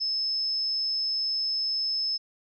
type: tone with amplitude modulation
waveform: sine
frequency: 5220 Hz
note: E8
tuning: 18 cents flat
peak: -24 dBFS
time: 0-2.18 s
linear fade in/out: 20 ms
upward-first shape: sine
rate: 142 Hz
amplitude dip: 25%
effects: none